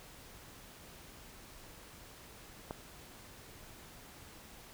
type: click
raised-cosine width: 1 ms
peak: -25 dBFS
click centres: 2.709 s
effects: pink hiss -54 dBFS RMS until 4.73 s